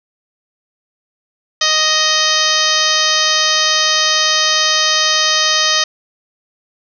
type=harmonic tone with a mistuned harmonic; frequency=622.3 Hz; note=D#5; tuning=in tune; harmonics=1 / 2 / 3 / 4 / 5 / 6 / 7 / 8 / 9 / 10; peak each=-25 / -20 / -19 / -25 / -19 / -19 / -21 / -19 / -23 / -21 dBFS; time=1.61-5.84 s; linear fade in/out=5 ms; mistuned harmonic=4; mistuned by=+23 cents; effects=none